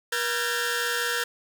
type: tone cluster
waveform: sawtooth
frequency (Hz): 478.6 / 1370 / 1545 / 1655 / 1818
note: A#4 / F6 / G6 / G#6 / A#6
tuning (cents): +46 / -34 / -26 / -6 / -44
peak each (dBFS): -28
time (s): 0.12-1.24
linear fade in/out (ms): 5
effects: none